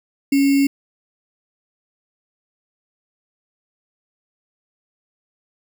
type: tone with sample-and-hold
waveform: sine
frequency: 277.8 Hz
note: C#4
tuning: 4 cents sharp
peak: -12 dBFS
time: 0.32-0.67 s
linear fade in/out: 5 ms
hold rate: 2450 Hz
effects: none